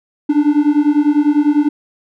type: beating tone pair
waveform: triangle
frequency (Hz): 290 / 300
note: D4 / D4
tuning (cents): -22 / +37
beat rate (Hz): 10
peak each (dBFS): -11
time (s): 0.29-1.69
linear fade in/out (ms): 10
effects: none